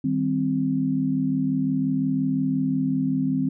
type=chord; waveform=sine; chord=C minor; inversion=first; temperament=equal; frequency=155.56 / 196 / 261.6 Hz; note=Eb3 / G3 / C4; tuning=0 / 0 / 0 cents; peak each=-27 / -28 / -22 dBFS; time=0.04-3.49 s; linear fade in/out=5 ms; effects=none